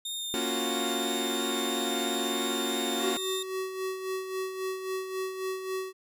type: tone with vibrato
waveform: sawtooth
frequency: 3646 Hz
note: A#7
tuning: 39 cents flat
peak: -30 dBFS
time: 0.05-3.43 s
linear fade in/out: 5 ms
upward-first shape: sine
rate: 3 Hz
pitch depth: 11 cents each way
type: chord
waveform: sawtooth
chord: Gb major seventh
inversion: first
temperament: equal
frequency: 233.1 / 277.2 / 349.2 / 370 Hz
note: Bb3 / Db4 / F4 / Gb4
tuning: 0 / 0 / 0 / 0 cents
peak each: -31 dBFS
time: 0.34-3.17 s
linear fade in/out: 0 ms
type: tone with tremolo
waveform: square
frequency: 377.5 Hz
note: F#4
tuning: 35 cents sharp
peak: -30 dBFS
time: 2.98-5.93 s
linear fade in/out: 50 ms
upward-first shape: sine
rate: 3.7 Hz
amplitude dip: 55%
effects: none